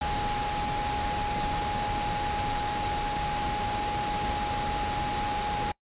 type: tone in noise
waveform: sine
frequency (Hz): 830.6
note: G#5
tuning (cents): 0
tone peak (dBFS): -29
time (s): 0.01-5.72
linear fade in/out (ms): 5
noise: pink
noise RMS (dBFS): -32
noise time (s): 0.01-5.72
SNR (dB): 0
effects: noise-tail reverb RT60 0.1 s tail -23 dB re dry + resampled to 8000 Hz